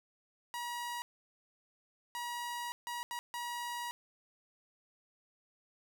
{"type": "tone bursts at uneven times", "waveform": "sawtooth", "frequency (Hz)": 959, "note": "A#5", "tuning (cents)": 49, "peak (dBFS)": -34, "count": 5, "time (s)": [[0.54, 1.02], [2.15, 2.72], [2.87, 3.03], [3.11, 3.19], [3.34, 3.91]], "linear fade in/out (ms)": 0, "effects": []}